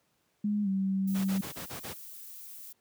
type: tone with pitch glide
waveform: sine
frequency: 207.7 to 192.67 Hz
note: G#3 to G3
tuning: 0 to -30 cents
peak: -26 dBFS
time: 0.44-1.41 s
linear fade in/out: 5 ms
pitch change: -130 cents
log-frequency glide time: 0.63-0.68 s
type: noise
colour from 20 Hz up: violet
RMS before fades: -46 dBFS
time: 1.07-2.73 s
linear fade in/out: 10 ms
type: noise bursts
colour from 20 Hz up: pink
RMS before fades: -40 dBFS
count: 6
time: 1.14-1.94 s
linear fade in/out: 20 ms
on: 110 ms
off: 28 ms
effects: pink hiss -73 dBFS RMS until 2.8 s + high-pass 100 Hz 12 dB/octave